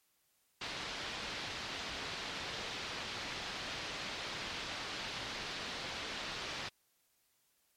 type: low-pass noise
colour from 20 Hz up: white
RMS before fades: -42 dBFS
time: 0.61-6.69 s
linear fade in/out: 5 ms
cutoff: 4500 Hz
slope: 24 dB/octave
effects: white hiss -75 dBFS RMS until 7.76 s + MP3 64 kbps